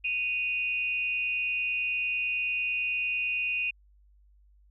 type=tone pair together; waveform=sine; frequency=2489 / 2760 Hz; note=D#7 / F7; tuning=0 / -21 cents; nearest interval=major second; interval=179 cents; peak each=-28 / -32 dBFS; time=0.04-3.71 s; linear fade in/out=10 ms; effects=added 50 Hz sine -57 dBFS peak until 4.7 s